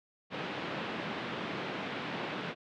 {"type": "band-pass noise", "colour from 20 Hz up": "pink", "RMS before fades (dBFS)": -38, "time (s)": [0.3, 2.55], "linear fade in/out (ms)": 50, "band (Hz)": [150, 3400], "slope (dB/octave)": 24, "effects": []}